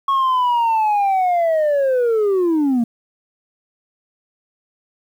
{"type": "linear sweep", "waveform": "sine", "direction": "down", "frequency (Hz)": [1104, 225.7], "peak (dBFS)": -11, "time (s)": [0.08, 2.84], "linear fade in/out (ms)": 5, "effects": ["tanh soft clip ceiling -13 dBFS", "8-bit"]}